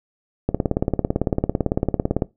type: click train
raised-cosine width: 2 ms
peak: -5 dBFS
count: 32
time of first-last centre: 0.49-2.222 s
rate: 17.9 Hz
effects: noise-tail reverb RT60 0.2 s tail -19 dB re dry